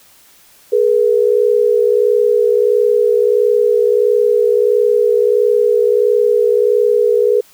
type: tone pair together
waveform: sine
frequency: 420 / 481.5 Hz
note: G#4 / B4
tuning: +19 / -44 cents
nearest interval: major second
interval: 237 cents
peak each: -12 dBFS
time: 0.72-7.41 s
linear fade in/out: 10 ms
effects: white hiss -47 dBFS RMS until 7.53 s